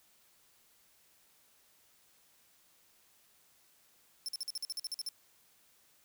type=tone bursts; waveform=sawtooth; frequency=5340 Hz; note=E8; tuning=22 cents sharp; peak=-33 dBFS; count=12; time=4.26-5.088 s; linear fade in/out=0 ms; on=25 ms; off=48 ms; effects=white hiss -67 dBFS RMS until 6.04 s